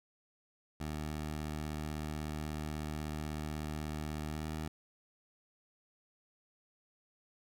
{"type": "tone with pitch glide", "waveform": "15% pulse", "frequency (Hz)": [76.3, 77.86], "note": ["D#2", "D#2"], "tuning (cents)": [-33, 2], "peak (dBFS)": -31, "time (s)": [0.8, 4.68], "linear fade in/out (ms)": 5, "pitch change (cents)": 35, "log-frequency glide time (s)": [4.29, 4.47], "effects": []}